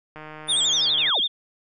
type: click train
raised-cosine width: 0.5 ms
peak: -24 dBFS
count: 145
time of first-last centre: 0.16-1.095 s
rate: 154 Hz
type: linear sweep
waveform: sine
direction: down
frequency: 9720 to 64.5 Hz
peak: -25 dBFS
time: 0.47-1.21 s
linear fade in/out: 50 ms
type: tone with vibrato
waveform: sine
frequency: 3444 Hz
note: A7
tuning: 38 cents flat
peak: -19 dBFS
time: 0.48-1.28 s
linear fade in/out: 20 ms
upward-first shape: sine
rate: 12 Hz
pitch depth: 120 cents each way
effects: none